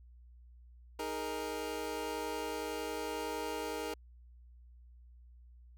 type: chord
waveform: 25% pulse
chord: D# suspended fourth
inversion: none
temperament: equal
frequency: 311.1 / 415.3 / 466.2 Hz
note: D#4 / G#4 / A#4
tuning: 0 / 0 / 0 cents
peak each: -39 / -38 / -36 dBFS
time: 0.99-3.94 s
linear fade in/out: 5 ms
effects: added 60 Hz sine -54 dBFS peak until 5.77 s